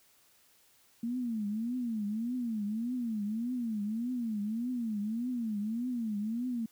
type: tone with vibrato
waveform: sine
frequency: 227.1 Hz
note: A#3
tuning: 45 cents flat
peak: -31 dBFS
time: 1.03-6.66 s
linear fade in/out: 5 ms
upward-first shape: triangle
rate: 1.7 Hz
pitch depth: 210 cents each way
effects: white hiss -65 dBFS RMS until 6.71 s